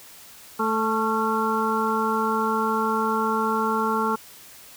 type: harmonic tone with a mistuned harmonic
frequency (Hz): 220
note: A3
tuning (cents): 0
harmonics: 1 / 2 / 4 / 5 / 6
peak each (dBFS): -27 / -27 / -27 / -27 / -27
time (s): 0.59-4.16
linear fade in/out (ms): 10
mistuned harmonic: 6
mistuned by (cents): +59
effects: white hiss -46 dBFS RMS until 4.76 s